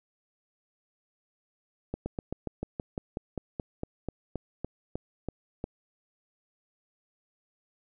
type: slowing click train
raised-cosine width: 2 ms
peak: -19 dBFS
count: 18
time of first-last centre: 1.94-5.641 s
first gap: 120 ms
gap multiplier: 1.07
effects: none